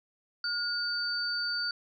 sine tone pair together, 1431 / 4580 Hz, F6 / D8, +42 / -44 cents, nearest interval octave + minor sixth, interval 2014 cents, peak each -33 / -31 dBFS, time 0.44-1.71 s, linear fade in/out 2 ms, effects none

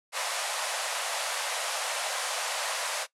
pink band-pass noise, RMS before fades -32 dBFS, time 0.12-3.07 s, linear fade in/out 50 ms, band 550 to 11000 Hz, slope 48 dB/octave, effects noise-tail reverb RT60 0.1 s tail -18 dB re dry

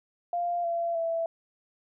sine tone with pitch steps, 697 / 679.9 / 663.2 Hz, F5 / F5 / E5, -4 / -47 / +10 cents, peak -26 dBFS, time 0.33-1.26 s, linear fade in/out 2 ms, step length 310 ms, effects none

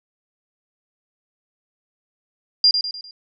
sine tone with echo, 4800 Hz, D8, 37 cents sharp, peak -10 dBFS, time 2.64-2.71 s, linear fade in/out 2 ms, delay 100 ms, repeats 4, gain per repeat -7 dB, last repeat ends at 3.11 s, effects none

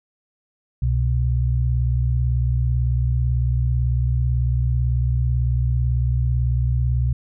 sine tone pair together, 65.41 / 123.47 Hz, C2 / B2, 0 / 0 cents, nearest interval major seventh, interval 1100 cents, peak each -19 / -20 dBFS, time 0.82-7.13 s, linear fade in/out 5 ms, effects none

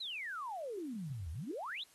sine exponential two-way sweep, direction down then up, 4186 to 73.42 to 4186 Hz, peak -39 dBFS, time 0-1.84 s, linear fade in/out 10 ms, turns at 1.31 s, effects white hiss -65 dBFS RMS until 1.94 s + AAC 32 kbps

